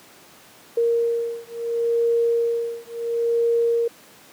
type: beating tone pair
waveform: sine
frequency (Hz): 466.2 / 466.92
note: A#4 / A#4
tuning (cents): 0 / +3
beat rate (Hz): 0.72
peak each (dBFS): -22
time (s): 0.77-3.88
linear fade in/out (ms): 5
effects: pink hiss -48 dBFS RMS until 4.32 s + high-pass 200 Hz 12 dB/octave